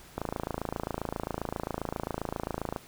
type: click train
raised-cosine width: 1 ms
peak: -17 dBFS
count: 72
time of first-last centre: 0.18-2.762 s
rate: 27.5 Hz
effects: pink hiss -52 dBFS RMS until 2.87 s